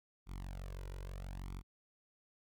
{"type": "tone with flanger", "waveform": "sawtooth", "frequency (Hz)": 46.25, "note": "F#1", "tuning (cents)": 0, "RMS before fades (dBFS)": -45, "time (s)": [0.26, 1.63], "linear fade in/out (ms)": 50, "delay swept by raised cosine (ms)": [0.87, 2.07], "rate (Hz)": 0.77, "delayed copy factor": 0.95, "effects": []}